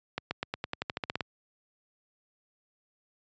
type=accelerating click train; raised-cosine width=0.3 ms; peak=-15 dBFS; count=13; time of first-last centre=0.18-1.208 s; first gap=130 ms; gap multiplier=0.92; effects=high-pass 80 Hz 12 dB/octave + resampled to 16000 Hz